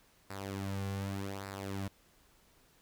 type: tone with flanger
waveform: sawtooth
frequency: 98 Hz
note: G2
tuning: in tune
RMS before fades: -39 dBFS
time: 0.3-1.88 s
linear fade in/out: 5 ms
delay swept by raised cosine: 0.31 to 3.21 ms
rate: 0.85 Hz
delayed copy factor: -0.65
effects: pink hiss -66 dBFS RMS until 2.81 s